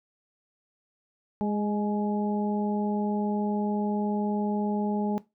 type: harmonic tone with a mistuned harmonic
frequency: 207.1 Hz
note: G#3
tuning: 5 cents flat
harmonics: 1 / 2 / 3 / 4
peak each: -26 / -33 / -38 / -34 dBFS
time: 1.41-5.18 s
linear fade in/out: 0 ms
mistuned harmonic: 4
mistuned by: +23 cents
effects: noise-tail reverb RT60 0.2 s tail -17 dB re dry